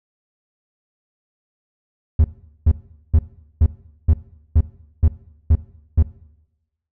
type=tone bursts; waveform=triangle; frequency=78 Hz; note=D#2; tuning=5 cents sharp; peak=-7 dBFS; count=9; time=2.19-6.027 s; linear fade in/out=5 ms; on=53 ms; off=420 ms; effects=noise-tail reverb RT60 0.9 s tail -18 dB re dry